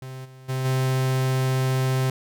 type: tone with level steps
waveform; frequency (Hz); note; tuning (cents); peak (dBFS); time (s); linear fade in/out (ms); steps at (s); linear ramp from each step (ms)
45% pulse; 130.7; C3; -1; -34 / -43 / -24 / -20; 0.02-2.1; 2; 0.24 / 0.48 / 0.64; 20
effects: none

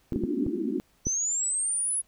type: clicks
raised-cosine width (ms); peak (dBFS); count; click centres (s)
3; -17; 5; 0.123 / 0.16 / 0.237 / 0.465 / 1.069
type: band-pass noise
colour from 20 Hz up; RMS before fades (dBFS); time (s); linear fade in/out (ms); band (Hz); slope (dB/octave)
white; -29; 0.13-0.8; 0; 200 to 370; 96
type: linear sweep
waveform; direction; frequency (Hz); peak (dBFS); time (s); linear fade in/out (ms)
sine; up; 5920 to 10460; -25; 1.05-2.02; 20
effects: pink hiss -65 dBFS RMS until 2.07 s

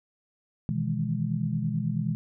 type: chord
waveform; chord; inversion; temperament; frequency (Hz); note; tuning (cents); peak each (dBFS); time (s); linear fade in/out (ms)
sine; E major seventh; second; equal; 123.47 / 155.56 / 164.81 / 207.7; B2 / D#3 / E3 / G#3; 0 / 0 / 0 / 0; -31; 0.69-2.15; 0
effects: none

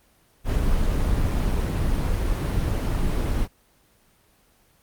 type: noise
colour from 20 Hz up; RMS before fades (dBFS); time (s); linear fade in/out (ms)
brown; -22; 0.44-3.48; 50
effects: pink hiss -60 dBFS RMS until 4.82 s + Opus 24 kbps

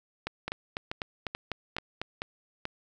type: two click trains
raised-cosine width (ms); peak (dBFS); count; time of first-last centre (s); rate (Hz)
0.3; -16 / -17; 8 / 6; 0.27-2.016 / 0.48-2.654; 4.01 / 2.3
effects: none

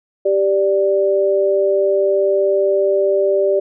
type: tone pair together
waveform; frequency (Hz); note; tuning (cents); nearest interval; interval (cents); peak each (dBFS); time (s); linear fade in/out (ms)
sine; 392 / 587.3; G4 / D5; 0 / 0; perfect fifth; 700; -15; 0.25-3.6; 10
effects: none

